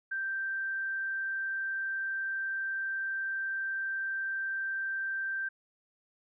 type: tone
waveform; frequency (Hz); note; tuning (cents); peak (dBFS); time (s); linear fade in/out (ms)
sine; 1568; G6; 0; -31; 0.11-5.49; 10
effects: none